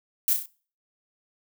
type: noise with echo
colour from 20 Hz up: violet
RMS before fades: -22 dBFS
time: 0.28-0.33 s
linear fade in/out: 0 ms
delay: 32 ms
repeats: 4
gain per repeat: -5 dB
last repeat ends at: 0.458 s
effects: noise-tail reverb RT60 0.4 s tail -21 dB re dry